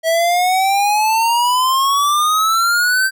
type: exponential sweep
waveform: square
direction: up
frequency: 645 to 1568 Hz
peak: -13 dBFS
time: 0.03-3.11 s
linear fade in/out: 50 ms
effects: none